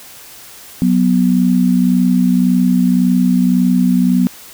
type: tone pair together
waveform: sine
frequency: 184.67 / 246.5 Hz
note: F#3 / B3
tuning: -3 / -3 cents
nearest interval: perfect fourth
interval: 500 cents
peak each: -12 dBFS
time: 0.82-4.27 s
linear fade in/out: 0 ms
effects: white hiss -37 dBFS RMS until 4.53 s